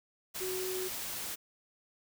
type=tone in noise; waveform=sine; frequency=371.7 Hz; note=F#4; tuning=8 cents sharp; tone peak=-35 dBFS; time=0.4-0.89 s; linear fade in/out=20 ms; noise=white; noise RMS=-39 dBFS; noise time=0.34-1.36 s; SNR=+1 dB; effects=none